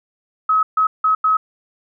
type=tone bursts at uneven times; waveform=sine; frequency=1279 Hz; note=D#6; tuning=47 cents sharp; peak=-12 dBFS; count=4; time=0.49-0.63 / 0.77-0.87 / 1.04-1.15 / 1.24-1.37 s; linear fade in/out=5 ms; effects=none